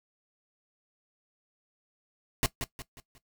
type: noise with echo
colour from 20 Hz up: pink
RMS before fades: -25 dBFS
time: 2.43-2.46 s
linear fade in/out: 0 ms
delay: 180 ms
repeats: 4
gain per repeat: -8 dB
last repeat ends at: 3.18 s
effects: noise-tail reverb RT60 0.1 s tail -17 dB re dry